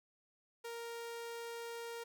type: tone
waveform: sawtooth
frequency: 466.3 Hz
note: A#4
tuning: 1 cent sharp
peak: -39 dBFS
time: 0.64-2.04 s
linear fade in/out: 10 ms
effects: none